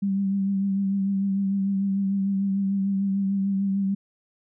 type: tone with vibrato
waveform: sine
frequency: 196 Hz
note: G3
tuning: in tune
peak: -21 dBFS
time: 0.02-3.95 s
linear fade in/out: 10 ms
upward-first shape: triangle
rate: 6.7 Hz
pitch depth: 35 cents each way
effects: none